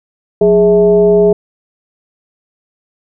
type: tone with frequency modulation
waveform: sine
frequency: 415.3 Hz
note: G#4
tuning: in tune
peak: -5 dBFS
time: 0.41-1.33 s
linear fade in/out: 5 ms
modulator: 234 Hz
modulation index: 0.71
effects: none